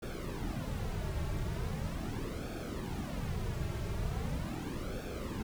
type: noise with flanger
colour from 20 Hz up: brown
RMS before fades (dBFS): -37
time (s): 0.02-5.43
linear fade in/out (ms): 10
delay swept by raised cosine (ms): 1 to 4.1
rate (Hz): 0.4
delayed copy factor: -0.7
effects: none